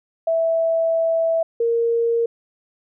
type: tone pair in turn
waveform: sine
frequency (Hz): 657 / 464.6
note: E5 / A#4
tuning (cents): -6 / -6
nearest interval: tritone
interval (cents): 600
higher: first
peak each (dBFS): -16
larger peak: neither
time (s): 0.27-1.43 / 1.6-2.26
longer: first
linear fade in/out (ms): 5
effects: none